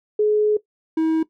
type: tone pair in turn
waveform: sine / triangle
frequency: 423.2 / 320.3 Hz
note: G#4 / E4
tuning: +33 / -50 cents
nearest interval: perfect fourth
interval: 483 cents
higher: first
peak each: -14 dBFS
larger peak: neither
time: 0.19-0.57 / 0.97-1.23 s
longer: first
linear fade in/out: 5 ms
effects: noise-tail reverb RT60 0.1 s tail -17 dB re dry